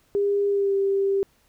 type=tone with pitch glide; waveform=sine; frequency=403.4 to 393.3 Hz; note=G4 to G4; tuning=+50 to +6 cents; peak=-19 dBFS; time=0.15-1.23 s; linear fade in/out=0 ms; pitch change=-44 cents; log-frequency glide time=0.48-0.75 s; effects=pink hiss -63 dBFS RMS until 1.48 s